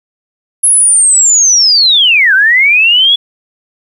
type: linear two-way sweep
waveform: sine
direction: down then up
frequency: 10790 to 1490 to 3415 Hz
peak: -4 dBFS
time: 0.63-3.16 s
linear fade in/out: 10 ms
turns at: 2.34 s
effects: 7-bit